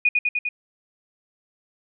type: tone with echo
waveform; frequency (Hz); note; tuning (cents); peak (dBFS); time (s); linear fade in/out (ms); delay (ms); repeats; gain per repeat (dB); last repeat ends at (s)
sine; 2464; D#7; -17; -14; 0.05-0.09; 5; 100; 4; -2; 0.49
effects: none